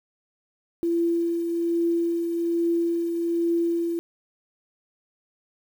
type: tone with tremolo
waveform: sine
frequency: 338.7 Hz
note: E4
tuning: 47 cents sharp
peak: -19 dBFS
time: 0.83-3.99 s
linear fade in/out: 0 ms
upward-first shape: triangle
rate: 1.2 Hz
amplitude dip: 45%
effects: 8-bit